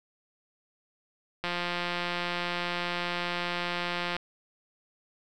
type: click train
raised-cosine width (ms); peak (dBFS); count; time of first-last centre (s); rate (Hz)
0.3; -15; 478; 1.44-4.166; 175
effects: none